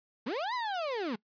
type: linear two-way sweep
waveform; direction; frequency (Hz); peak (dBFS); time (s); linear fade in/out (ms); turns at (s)
35% pulse; up then down; 196 to 1027 to 196; -30; 0.26-1.16; 10; 0.54
effects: noise-tail reverb RT60 0.1 s tail -23 dB re dry + resampled to 11025 Hz